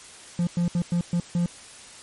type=tone bursts at uneven times; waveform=triangle; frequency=173.4 Hz; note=F3; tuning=12 cents flat; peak=-18 dBFS; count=6; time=0.39-0.47 / 0.57-0.68 / 0.75-0.82 / 0.92-1.01 / 1.13-1.2 / 1.35-1.46 s; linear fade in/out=2 ms; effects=white hiss -45 dBFS RMS until 2.02 s + MP3 48 kbps